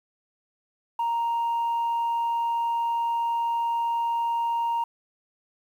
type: tone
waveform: sine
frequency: 932.3 Hz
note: A#5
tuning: in tune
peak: -21 dBFS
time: 0.99-4.84 s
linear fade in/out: 5 ms
effects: tanh soft clip ceiling -21 dBFS + 9-bit